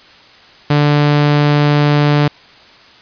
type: tone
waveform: sawtooth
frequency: 146.83 Hz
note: D3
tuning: in tune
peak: -5 dBFS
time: 0.7-2.28 s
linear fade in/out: 5 ms
effects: white hiss -42 dBFS RMS until 3.01 s + resampled to 11025 Hz